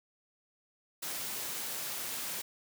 white high-pass noise, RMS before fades -38 dBFS, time 1.02-2.42 s, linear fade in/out 10 ms, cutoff 120 Hz, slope 12 dB/octave, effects none

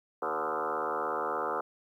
sine tone with frequency modulation, 876 Hz, A5, 8 cents flat, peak -29 dBFS, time 0.22-1.61 s, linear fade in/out 5 ms, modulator 76.7 Hz, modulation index 6.5, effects 11-bit

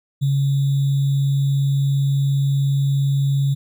sine tone with sample-and-hold, 138.59 Hz, C#3, in tune, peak -15 dBFS, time 0.21-3.55 s, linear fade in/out 20 ms, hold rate 3675 Hz, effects none

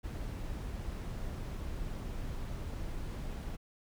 brown noise, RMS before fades -39 dBFS, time 0.03-3.57 s, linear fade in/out 20 ms, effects none

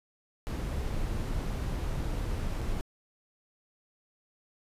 brown noise with dropouts, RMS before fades -32 dBFS, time 0.47-2.81 s, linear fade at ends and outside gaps 0 ms, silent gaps 2.61-2.615 s, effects resampled to 32000 Hz

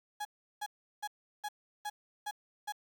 35% pulse tone bursts, 834 Hz, G#5, 7 cents sharp, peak -34 dBFS, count 7, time 0.2-2.724 s, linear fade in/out 10 ms, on 52 ms, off 360 ms, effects 10-bit

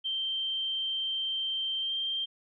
sine tone with pitch glide, 3136 to 3165 Hz, G7 to G7, 0 to +16 cents, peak -29 dBFS, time 0.04-2.26 s, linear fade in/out 20 ms, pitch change +16 cents, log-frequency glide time 1.81-1.92 s, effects none

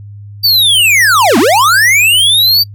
square linear two-way sweep, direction down then up, 4675 to 206.2 to 4675 Hz, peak -6 dBFS, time 0.43-2.64 s, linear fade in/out 20 ms, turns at 1.38 s, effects noise-tail reverb RT60 0.1 s tail -26 dB re dry + added 102 Hz sine -27 dBFS peak until 2.74 s

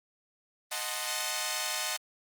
5% pulse chord, D# diminished seventh, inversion none, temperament equal, 622.3 / 740 / 880 / 1046.5 Hz, D#5 / F#5 / A5 / C6, 0 / 0 / 0 / 0 cents, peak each -25 dBFS, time 0.71-1.97 s, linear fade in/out 10 ms, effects Opus 24 kbps

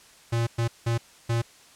square tone bursts at uneven times, 116.54 Hz, A#2, in tune, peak -23 dBFS, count 4, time 0.32-0.47 / 0.58-0.68 / 0.86-0.98 / 1.29-1.42 s, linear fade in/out 10 ms, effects white hiss -53 dBFS RMS until 1.75 s + low-pass 9000 Hz 12 dB/octave

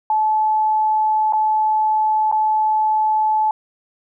sine tone with dropouts, 864 Hz, A5, 32 cents flat, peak -14 dBFS, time 0.1-3.51 s, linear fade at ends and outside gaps 2 ms, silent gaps 1.325-1.333 / 2.315-2.324 s, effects none

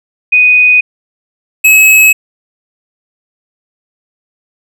sine / square tone pair in turn, 2489 / 2571 Hz, D#7 / E7, 0 / -44 cents, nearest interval minor second, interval 56 cents, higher second, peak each -3 dBFS, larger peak neither, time 0.32-0.81 / 1.64-2.13 s, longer neither, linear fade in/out 10 ms, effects none

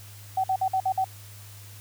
sine tone bursts, 760 Hz, F#5, 46 cents sharp, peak -21 dBFS, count 6, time 0.37-1.044 s, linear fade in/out 5 ms, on 69 ms, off 52 ms, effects added 102 Hz sine -44 dBFS peak until 1.8 s + white hiss -49 dBFS RMS until 1.8 s

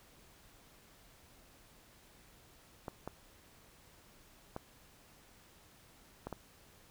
clicks, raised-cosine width 1 ms, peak -26 dBFS, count 5, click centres 2.882 / 3.076 / 4.564 / 6.27 / 6.327 s, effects pink hiss -62 dBFS RMS until 6.9 s

